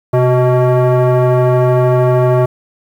sine tone with frequency modulation, 128.5 Hz, C3, 31 cents flat, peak -5 dBFS, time 0.13-2.46 s, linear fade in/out 10 ms, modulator 501 Hz, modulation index 1.2, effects tanh soft clip ceiling -7 dBFS + 7-bit

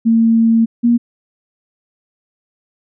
sine tone pair in turn, 227.3 / 236.9 Hz, A#3 / A#3, -43 / +28 cents, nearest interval minor second, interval 71 cents, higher second, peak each -8 dBFS, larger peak neither, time 0.05-0.66 / 0.83-0.98 s, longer first, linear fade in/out 20 ms, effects none

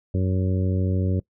harmonic tone, 93.3 Hz, F#2, 15 cents sharp, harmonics 1 / 2 / 3 / 4 / 5 / 6, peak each -21 / -27 / -31 / -33 / -35 / -37 dBFS, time 0.14-1.2 s, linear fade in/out 5 ms, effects noise-tail reverb RT60 0.1 s tail -22 dB re dry

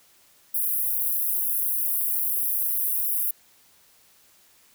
pink high-pass noise, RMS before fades -25 dBFS, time 0.54-3.31 s, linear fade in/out 5 ms, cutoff 11000 Hz, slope 48 dB/octave, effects white hiss -58 dBFS RMS until 4.74 s

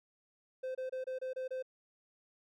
triangle tone bursts, 517 Hz, C5, 21 cents flat, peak -34 dBFS, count 7, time 0.63-1.626 s, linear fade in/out 10 ms, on 120 ms, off 26 ms, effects none

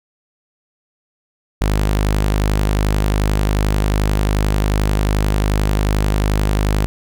sawtooth tone, 51.3 Hz, G#1, 21 cents flat, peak -10 dBFS, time 1.61-6.86 s, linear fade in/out 0 ms, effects none

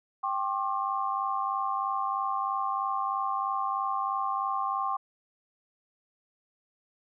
sine chord, G suspended fourth, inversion none, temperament equal with one note detuned, 784 / 1071.6 / 1174.7 Hz, G5 / C6 / D6, 0 / +41 / 0 cents, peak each -32 / -30 / -33 dBFS, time 0.23-4.97 s, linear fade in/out 10 ms, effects none

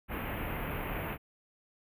pink band-stop noise, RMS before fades -36 dBFS, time 0.08-1.18 s, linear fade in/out 50 ms, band 2800 to 13000 Hz, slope 48 dB/octave, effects resampled to 32000 Hz

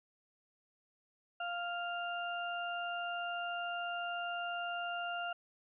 harmonic tone, 698.5 Hz, F5, in tune, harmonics 1 / 2 / 4, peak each -39 / -40 / -44 dBFS, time 1.4-5.33 s, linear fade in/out 5 ms, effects none

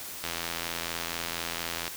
click train, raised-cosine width 0.2 ms, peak -14 dBFS, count 139, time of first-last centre 0.24-1.879 s, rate 84.2 Hz, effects white hiss -40 dBFS RMS until 1.96 s

